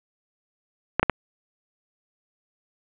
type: clicks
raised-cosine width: 0.5 ms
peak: -3 dBFS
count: 3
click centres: 0.996 / 1.03 / 1.097 s
effects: resampled to 8000 Hz + 7-bit